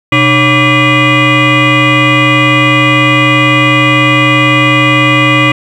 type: tone with frequency modulation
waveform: sine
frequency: 1161 Hz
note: D6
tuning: 20 cents flat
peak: -3 dBFS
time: 0.12-5.52 s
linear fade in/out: 5 ms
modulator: 429 Hz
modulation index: 3.7
effects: tanh soft clip ceiling -1 dBFS + 7-bit